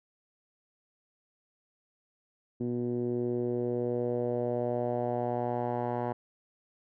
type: tone with low-pass filter sweep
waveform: 10% pulse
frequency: 121.3 Hz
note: B2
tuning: 31 cents flat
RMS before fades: -31 dBFS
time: 2.6-6.13 s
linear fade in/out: 10 ms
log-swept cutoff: 300 to 1000 Hz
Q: 2.7
effects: none